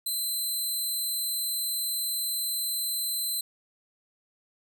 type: tone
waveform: 10% pulse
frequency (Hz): 4060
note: B7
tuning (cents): +47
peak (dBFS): -21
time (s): 0.06-3.41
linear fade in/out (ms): 5
effects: none